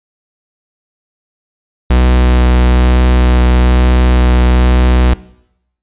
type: tone with vibrato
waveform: 45% pulse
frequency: 62 Hz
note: B1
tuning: 7 cents sharp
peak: -6 dBFS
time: 1.9-5.14 s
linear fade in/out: 5 ms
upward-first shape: sine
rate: 1.1 Hz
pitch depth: 9 cents each way
effects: noise-tail reverb RT60 0.8 s tail -20 dB re dry + resampled to 8000 Hz